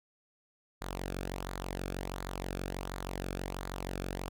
sawtooth tone with flanger, 46.25 Hz, F#1, in tune, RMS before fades -39 dBFS, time 0.81-4.29 s, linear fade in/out 10 ms, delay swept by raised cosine 0.35 to 1.03 ms, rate 1.4 Hz, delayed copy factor -0.6, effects none

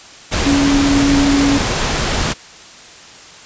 sine tone in noise, 280.5 Hz, C#4, 21 cents sharp, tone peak -11 dBFS, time 0.45-1.59 s, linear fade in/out 20 ms, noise pink, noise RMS -17 dBFS, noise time 0.31-2.34 s, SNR +3 dB, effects white hiss -38 dBFS RMS until 3.45 s + resampled to 16000 Hz

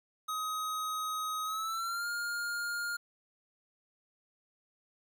square tone with pitch glide, 1260 to 1414.3 Hz, D#6 to F6, +21 to +21 cents, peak -34 dBFS, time 0.28-2.97 s, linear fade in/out 10 ms, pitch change +200 cents, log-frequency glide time 1.44-2.08 s, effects 11-bit

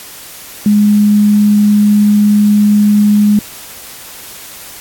sine tone, 207.9 Hz, G#3, 2 cents sharp, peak -5 dBFS, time 0.66-3.39 s, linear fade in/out 2 ms, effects white hiss -31 dBFS RMS until 4.8 s + AAC 64 kbps

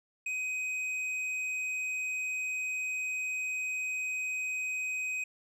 sine tone with hard clipping, 2514 Hz, D#7, 17 cents sharp, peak -33 dBFS, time 0.26-5.24 s, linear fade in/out 5 ms, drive 6 dB, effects resampled to 32000 Hz

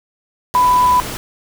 sine tone in noise, 995 Hz, B5, 13 cents sharp, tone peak -9 dBFS, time 0.55-1 s, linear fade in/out 0 ms, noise pink, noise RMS -26 dBFS, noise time 0.54-1.17 s, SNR +14 dB, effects none

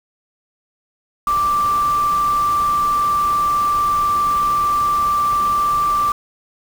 sine tone in noise, 1174.7 Hz, D6, in tune, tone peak -14 dBFS, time 1.27-6.12 s, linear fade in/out 2 ms, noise pink, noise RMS -32 dBFS, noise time 1.27-6.12 s, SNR +15 dB, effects none

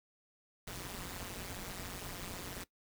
pink noise with amplitude modulation, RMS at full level -40 dBFS, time 0.67-2.64 s, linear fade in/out 5 ms, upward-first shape sine, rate 183 Hz, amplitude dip 100%, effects noise-tail reverb RT60 0.1 s tail -18 dB re dry

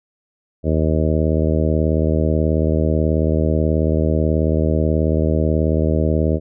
harmonic tone, 78.4 Hz, D#2, 14 cents sharp, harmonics 1 / 2 / 3 / 4 / 5 / 6 / 7 / 8, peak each -18 / -21 / -23 / -24 / -25 / -26 / -26 / -27 dBFS, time 0.63-6.4 s, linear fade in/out 50 ms, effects none

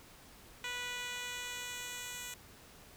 10% pulse tone with band-pass filter sweep, 491.3 Hz, B4, 9 cents flat, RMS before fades -42 dBFS, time 0.64-2.34 s, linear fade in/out 2 ms, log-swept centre 3300 to 8200 Hz, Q 0.7, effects pink hiss -57 dBFS RMS until 2.96 s

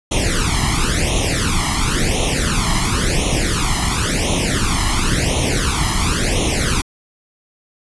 pink noise with flanger, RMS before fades -17 dBFS, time 0.11-6.82 s, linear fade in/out 10 ms, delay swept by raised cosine 0.31 to 0.99 ms, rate 0.95 Hz, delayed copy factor +0.9, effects resampled to 24000 Hz

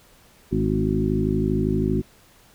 harmonic tone with a mistuned harmonic, 52.6 Hz, G#1, 23 cents sharp, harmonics 1 / 2 / 3 / 4 / 5 / 6 / 7, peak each -28 / -28 / -26 / -26 / -27 / -29 / -26 dBFS, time 0.51-2.02 s, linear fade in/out 20 ms, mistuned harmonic 5, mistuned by -34 cents, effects pink hiss -54 dBFS RMS until 2.54 s

